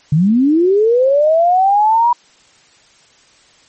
sine linear sweep, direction up, 140 to 972 Hz, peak -8 dBFS, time 0.12-2.13 s, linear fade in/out 5 ms, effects white hiss -49 dBFS RMS until 3.68 s + MP3 32 kbps

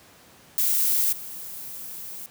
violet noise with level steps, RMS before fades -22 / -37 dBFS, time 0.58-2.26 s, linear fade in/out 0 ms, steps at 1.12 s, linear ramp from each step 10 ms, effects pink hiss -52 dBFS RMS until 2.3 s + high-pass 100 Hz 12 dB/octave

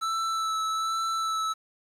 square tone with vibrato, 1318 Hz, E6, 1 cent flat, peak -27 dBFS, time 0.01-1.54 s, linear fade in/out 20 ms, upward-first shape sine, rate 1.2 Hz, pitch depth 16 cents each way, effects low-pass 8000 Hz 12 dB/octave + 9-bit

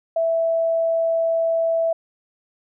sine tone, 659.3 Hz, E5, in tune, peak -17 dBFS, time 0.16-1.93 s, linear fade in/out 5 ms, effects none

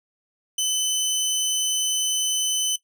20% pulse tone, 3030 Hz, F#7, 40 cents sharp, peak -16 dBFS, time 0.58-2.76 s, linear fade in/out 5 ms, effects noise-tail reverb RT60 0.1 s tail -17 dB re dry

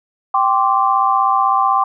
sine chord, G suspended fourth, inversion none, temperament equal with one note detuned, 784 / 1046.5 / 1162.5 Hz, G5 / C6 / D6, 0 / 0 / -18 cents, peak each -16 dBFS, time 0.34-1.84 s, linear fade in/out 5 ms, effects none

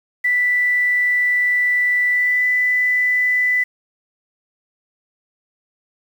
sine tone with pitch glide, 1975.5 to 1992.7 Hz, B6 to B6, 0 to +15 cents, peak -14 dBFS, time 0.24-3.64 s, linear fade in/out 10 ms, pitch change +15 cents, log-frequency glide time 2.11-2.45 s, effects 7-bit

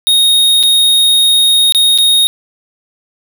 square tone with dropouts, 3728 Hz, A#7, 1 cent flat, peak -7 dBFS, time 0.07-2.27 s, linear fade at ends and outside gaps 0 ms, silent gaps 0.629-0.635 / 1.723-1.748 / 1.977-1.985 s, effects none

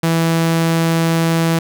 sawtooth tone, 164.81 Hz, E3, in tune, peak -9 dBFS, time 0.03-1.59 s, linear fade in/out 5 ms, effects none

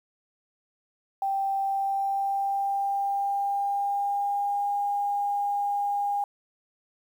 sine tone with pitch glide, 784 to 811.2 Hz, G5 to G#5, 0 to -41 cents, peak -24 dBFS, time 1.22-6.24 s, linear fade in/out 2 ms, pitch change +59 cents, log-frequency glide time 1.64-4.69 s, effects 9-bit

